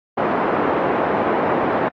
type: band-pass noise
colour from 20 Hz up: white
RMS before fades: -19 dBFS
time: 0.17-1.89 s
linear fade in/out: 10 ms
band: 230 to 860 Hz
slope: 12 dB/octave
effects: low-pass 2000 Hz 12 dB/octave + AAC 32 kbps